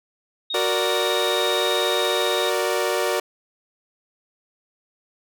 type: tone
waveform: sine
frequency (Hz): 3729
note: A#7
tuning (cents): 0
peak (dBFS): -25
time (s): 0.5-2.5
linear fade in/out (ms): 5
type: chord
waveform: sawtooth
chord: Gb augmented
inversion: none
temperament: equal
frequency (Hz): 370 / 466.2 / 587.3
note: Gb4 / Bb4 / D5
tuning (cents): 0 / 0 / 0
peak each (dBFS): -21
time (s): 0.54-3.2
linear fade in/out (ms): 5
effects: none